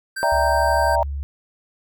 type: tone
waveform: square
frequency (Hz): 1566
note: G6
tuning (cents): -2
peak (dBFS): -26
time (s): 0.16-0.96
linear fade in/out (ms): 10
type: chord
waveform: sine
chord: E half-diminished seventh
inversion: third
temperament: equal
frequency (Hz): 587.3 / 659.3 / 784 / 932.3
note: D5 / E5 / G5 / Bb5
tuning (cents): 0 / 0 / 0 / 0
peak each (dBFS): -23 / -21 / -24 / -20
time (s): 0.23-1.03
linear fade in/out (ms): 0
type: tone with pitch glide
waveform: sine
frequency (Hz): 68.7 to 70.27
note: C#2 to C#2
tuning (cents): -15 to +24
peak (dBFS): -24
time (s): 0.32-1.23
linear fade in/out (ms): 0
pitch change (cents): +39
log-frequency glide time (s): 0.46-1.05
effects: none